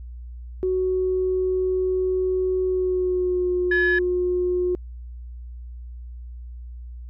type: tone with pitch glide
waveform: sine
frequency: 371.5 to 359.5 Hz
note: F#4 to F#4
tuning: +7 to -50 cents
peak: -19 dBFS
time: 0.63-4.75 s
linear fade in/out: 0 ms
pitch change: -57 cents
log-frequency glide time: 2.65-3.51 s
type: tone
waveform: sine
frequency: 1705 Hz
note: G#6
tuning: 45 cents sharp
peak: -17 dBFS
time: 3.71-3.99 s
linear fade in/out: 5 ms
effects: tanh soft clip ceiling -12 dBFS + added 60 Hz sine -34 dBFS peak until 7.09 s